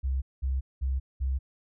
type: tone bursts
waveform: sine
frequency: 66.1 Hz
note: C2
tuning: 18 cents sharp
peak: -25 dBFS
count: 4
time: 0.03-1.39 s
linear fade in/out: 20 ms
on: 190 ms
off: 200 ms
effects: none